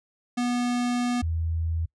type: tone pair in turn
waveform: square / sine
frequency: 243.9 / 81.98 Hz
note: B3 / E2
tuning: -21 / -9 cents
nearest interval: octave + perfect fifth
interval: 1888 cents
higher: first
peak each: -24 dBFS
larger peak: neither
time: 0.37-1.22 / 1.22-1.86 s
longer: first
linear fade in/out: 10 ms
effects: noise-tail reverb RT60 0.1 s tail -25 dB re dry + resampled to 22050 Hz